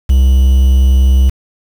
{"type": "tone with quantisation", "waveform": "triangle", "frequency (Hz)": 65.41, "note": "C2", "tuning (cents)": 0, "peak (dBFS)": -3, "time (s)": [0.09, 1.3], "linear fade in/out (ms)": 10, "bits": 5, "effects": []}